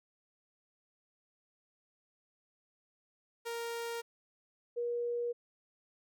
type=tone pair in turn; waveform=sawtooth / sine; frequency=466.2 / 477.6 Hz; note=A#4 / A#4; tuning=0 / +42 cents; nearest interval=unison; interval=42 cents; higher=second; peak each=-33 / -32 dBFS; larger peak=second; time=3.45-4.02 / 4.76-5.33 s; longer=neither; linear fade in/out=20 ms; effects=none